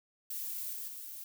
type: noise with level steps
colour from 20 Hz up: violet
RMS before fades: -39 / -41 / -45 dBFS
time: 0.3-1.24 s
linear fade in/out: 5 ms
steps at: 0.73 / 0.88 s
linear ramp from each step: 2 ms
effects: none